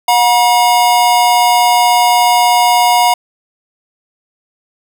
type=tone pair together; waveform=square; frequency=722 / 958.5 Hz; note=F#5 / A#5; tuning=-43 / +48 cents; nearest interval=perfect fourth; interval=491 cents; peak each=-11 dBFS; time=0.08-3.14 s; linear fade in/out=5 ms; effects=none